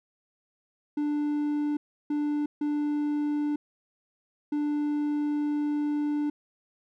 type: tone bursts at uneven times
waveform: triangle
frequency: 295.1 Hz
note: D4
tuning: 8 cents sharp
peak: -23 dBFS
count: 4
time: 0.97-1.77 / 2.1-2.46 / 2.61-3.56 / 4.52-6.3 s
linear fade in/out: 5 ms
effects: none